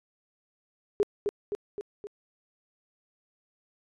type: tone with echo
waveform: sine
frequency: 410 Hz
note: G#4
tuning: 22 cents flat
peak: -20 dBFS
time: 1-1.03 s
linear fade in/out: 0 ms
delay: 260 ms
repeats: 4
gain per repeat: -4 dB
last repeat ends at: 2.07 s
effects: resampled to 24000 Hz